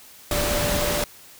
sine tone in noise, 587.3 Hz, D5, in tune, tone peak -26 dBFS, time 0.31-1.04 s, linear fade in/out 2 ms, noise pink, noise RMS -24 dBFS, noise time 0.31-1.04 s, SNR -5 dB, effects white hiss -47 dBFS RMS until 1.39 s

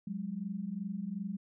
sine tone pair together, 182.3 / 205 Hz, F#3 / G#3, -25 / -22 cents, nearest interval major second, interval 203 cents, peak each -39 / -37 dBFS, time 0.07-1.37 s, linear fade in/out 5 ms, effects none

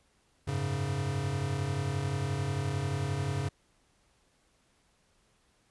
square chord, F# suspended second, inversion none, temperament equal, 92.5 / 103.83 / 138.59 Hz, F#2 / G#2 / C#3, 0 / 0 / 0 cents, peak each -37 / -36 / -33 dBFS, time 0.47-3.49 s, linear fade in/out 10 ms, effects pink hiss -69 dBFS RMS until 5.7 s + resampled to 24000 Hz

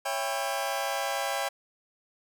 sawtooth chord, C# half-diminished seventh, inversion none, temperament just, 554.4 / 665.2 / 798.3 / 997.9 Hz, C#5 / E5 / G5 / B5, 0 / +16 / +31 / +18 cents, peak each -30 / -31 / -28 / -34 dBFS, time 0.05-1.49 s, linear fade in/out 10 ms, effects none

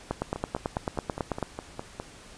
two click trains, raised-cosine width 1 ms, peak -19 / -13 dBFS, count 9 / 13, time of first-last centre 0.36-1.999 / 0.11-1.427 s, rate 4.88 / 9.11 Hz, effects pink hiss -49 dBFS RMS until 2.37 s + resampled to 22050 Hz

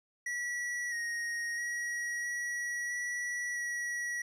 square tone with pitch steps, 1938 / 1875 / 1910 / 1926 / 1942 / 1925 Hz, B6 / A#6 / A#6 / B6 / B6 / B6, -33 / +10 / +42 / -44 / -30 / -45 cents, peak -34 dBFS, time 0.26-4.22 s, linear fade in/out 5 ms, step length 660 ms, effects low-pass 9000 Hz 12 dB/octave

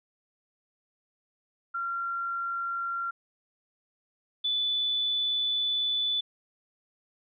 sine tone pair in turn, 1376 / 3482 Hz, F6 / A7, -26 / -19 cents, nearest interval octave + major third, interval 1607 cents, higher second, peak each -29 / -25 dBFS, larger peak second, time 1.74-3.11 / 4.44-6.21 s, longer second, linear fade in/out 10 ms, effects none

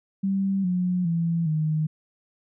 sine tone with pitch steps, 194.5 / 180.43 / 167.38 / 155.27 Hz, G3 / F#3 / E3 / D#3, -13 / -43 / +27 / -3 cents, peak -21 dBFS, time 0.23-1.87 s, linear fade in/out 10 ms, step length 410 ms, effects none

